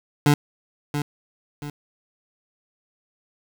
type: tone with echo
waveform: 25% pulse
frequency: 146.1 Hz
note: D3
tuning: 9 cents flat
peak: -10 dBFS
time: 0.26-0.34 s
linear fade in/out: 2 ms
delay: 680 ms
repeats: 2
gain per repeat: -9 dB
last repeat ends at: 1.7 s
effects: 8-bit